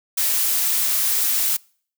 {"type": "noise", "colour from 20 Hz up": "blue", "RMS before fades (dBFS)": -20, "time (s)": [0.17, 1.57], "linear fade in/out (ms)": 10, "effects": ["noise-tail reverb RT60 0.5 s tail -26 dB re dry"]}